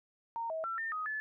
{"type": "tone with pitch steps", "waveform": "sine", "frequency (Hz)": [922, 642, 1348, 1808, 1254, 1731], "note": ["A#5", "E5", "E6", "A6", "D#6", "A6"], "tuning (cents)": [-19, -46, 38, 47, 13, -29], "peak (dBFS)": -34, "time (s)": [0.36, 1.2], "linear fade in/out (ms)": 0, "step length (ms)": 140, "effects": []}